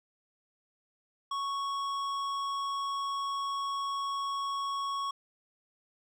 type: tone with hard clipping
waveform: sine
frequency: 1108.7 Hz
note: C#6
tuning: in tune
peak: -33 dBFS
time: 1.31-5.11 s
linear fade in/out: 5 ms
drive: 11 dB
effects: none